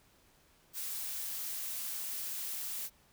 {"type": "noise", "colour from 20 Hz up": "blue", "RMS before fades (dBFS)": -39, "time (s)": [0.73, 2.9], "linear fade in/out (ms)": 50, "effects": ["pink hiss -66 dBFS RMS until 3.12 s"]}